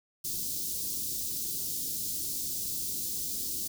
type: band-stop noise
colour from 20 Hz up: white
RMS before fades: -34 dBFS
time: 0.24-3.68 s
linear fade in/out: 10 ms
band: 360 to 4400 Hz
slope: 24 dB/octave
effects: none